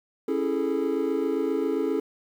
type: chord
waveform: triangle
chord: A major seventh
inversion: first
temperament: just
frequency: 275 / 330 / 412.5 / 440 Hz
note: C#4 / E4 / G#4 / A4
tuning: -14 / +2 / -12 / 0 cents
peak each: -27 dBFS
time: 0.28-2 s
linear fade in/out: 5 ms
effects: 9-bit